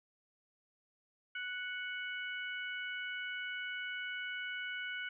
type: harmonic tone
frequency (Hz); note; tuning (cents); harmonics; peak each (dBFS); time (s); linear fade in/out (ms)
740; F#5; 0; 2 / 3 / 4; -40 / -44 / -46; 1.35-5.09; 5
effects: none